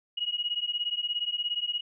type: beating tone pair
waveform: sine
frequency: 2888 / 2905 Hz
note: F#7 / F#7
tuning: -43 / -32 cents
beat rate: 17 Hz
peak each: -31 dBFS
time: 0.17-1.81 s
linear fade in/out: 10 ms
effects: none